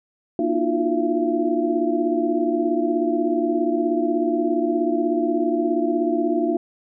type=tone cluster; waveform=sine; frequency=238.9 / 305.5 / 341.2 / 357.9 / 677 Hz; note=A#3 / D#4 / F4 / F4 / E5; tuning=+43 / -32 / -40 / +42 / +46 cents; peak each=-27 / -23 / -23 / -26 / -26 dBFS; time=0.39-6.57 s; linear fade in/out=2 ms; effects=none